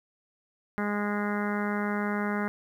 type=harmonic tone; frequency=206.4 Hz; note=G#3; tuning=10 cents flat; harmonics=1 / 2 / 3 / 4 / 5 / 6 / 7 / 8 / 9 / 10; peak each=-29 / -35 / -39 / -38 / -40 / -39 / -37 / -41 / -41 / -43 dBFS; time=0.78-2.48 s; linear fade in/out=0 ms; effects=10-bit